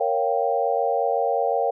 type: chord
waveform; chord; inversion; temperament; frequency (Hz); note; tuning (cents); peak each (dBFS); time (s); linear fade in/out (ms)
sine; G half-diminished seventh; first; equal; 466.2 / 554.4 / 698.5 / 784; Bb4 / Db5 / F5 / G5; 0 / 0 / 0 / 0; -25; 0-1.71; 10
effects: none